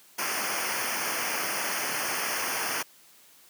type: noise with comb filter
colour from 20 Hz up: pink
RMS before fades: -30 dBFS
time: 0.18-2.83 s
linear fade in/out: 10 ms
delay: 0.26 ms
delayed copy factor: -1
effects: white hiss -56 dBFS RMS until 3.49 s + high-pass 150 Hz 12 dB/octave